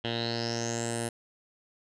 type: tone with low-pass filter sweep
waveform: 10% pulse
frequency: 116.54 Hz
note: A#2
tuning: in tune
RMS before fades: -32 dBFS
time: 0.04-1.09 s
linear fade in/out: 5 ms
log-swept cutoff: 3300 to 10000 Hz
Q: 8.1
effects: none